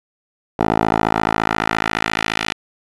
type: tone with band-pass filter sweep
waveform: 10% pulse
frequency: 54.4 Hz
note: A1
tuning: 19 cents flat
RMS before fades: -19 dBFS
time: 0.59-2.53 s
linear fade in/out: 5 ms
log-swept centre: 640 to 2800 Hz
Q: 1.1
effects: resampled to 22050 Hz